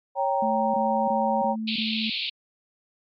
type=chord; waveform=sine; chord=G diminished; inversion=second; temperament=equal; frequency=554.4 / 784 / 932.3 Hz; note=Db5 / G5 / Bb5; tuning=0 / 0 / 0 cents; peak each=-26 / -25 / -26 dBFS; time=0.15-1.56 s; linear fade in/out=50 ms
type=tone bursts; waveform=sine; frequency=220 Hz; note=A3; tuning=in tune; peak=-27 dBFS; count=5; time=0.42-2.1 s; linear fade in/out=5 ms; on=320 ms; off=20 ms
type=band-pass noise; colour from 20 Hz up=white; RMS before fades=-29 dBFS; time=1.67-2.3 s; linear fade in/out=10 ms; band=2300 to 4400 Hz; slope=96 dB/octave
effects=MP3 64 kbps